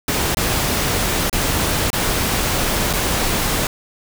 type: noise with dropouts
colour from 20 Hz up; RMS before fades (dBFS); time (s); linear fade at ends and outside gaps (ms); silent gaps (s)
pink; -19; 0.08-3.67; 2; 0.347-0.37 / 1.297-1.328 / 1.903-1.93 / 2.93-2.935
effects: none